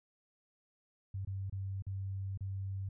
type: tone with dropouts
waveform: sine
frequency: 96.9 Hz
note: G2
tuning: 20 cents flat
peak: -36 dBFS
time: 1.14-2.89 s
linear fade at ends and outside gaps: 5 ms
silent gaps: 1.25-1.272 / 1.498-1.524 / 1.823-1.866 / 2.375-2.407 s
effects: none